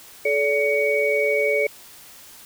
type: tone cluster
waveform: sine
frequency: 430.5 / 574 / 2244 Hz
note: A4 / D5 / C#7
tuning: -38 / -40 / +21 cents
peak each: -22 dBFS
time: 0.25-1.67 s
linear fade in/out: 5 ms
effects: white hiss -45 dBFS RMS until 2.45 s